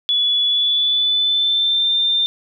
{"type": "tone with pitch glide", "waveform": "sine", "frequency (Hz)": [3418, 3590], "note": ["G#7", "A7"], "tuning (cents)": [49, 34], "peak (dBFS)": -14, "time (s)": [0.09, 2.26], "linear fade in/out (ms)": 0, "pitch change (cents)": 85, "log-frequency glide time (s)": [0.46, 1.93], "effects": []}